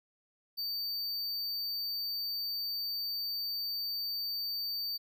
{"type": "tone", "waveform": "square", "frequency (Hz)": 4600, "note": "D8", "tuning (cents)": -37, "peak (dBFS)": -34, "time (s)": [0.57, 4.98], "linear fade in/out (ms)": 20, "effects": []}